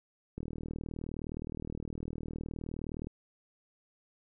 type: click train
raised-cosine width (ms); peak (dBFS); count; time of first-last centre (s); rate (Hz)
3; -26; 107; 0.38-3.07; 39.4
effects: none